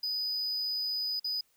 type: tone with dropouts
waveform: triangle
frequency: 4978 Hz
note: D#8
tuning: in tune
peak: -29 dBFS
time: 0.03-1.41 s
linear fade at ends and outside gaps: 5 ms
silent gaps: 1.197-1.243 s
effects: white hiss -70 dBFS RMS until 1.56 s